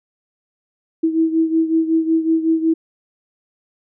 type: beating tone pair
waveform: sine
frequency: 322.7 / 328.1 Hz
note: E4 / E4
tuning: -37 / -8 cents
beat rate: 5.4 Hz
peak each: -15 / -20 dBFS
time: 1.03-2.74 s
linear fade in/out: 10 ms
effects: none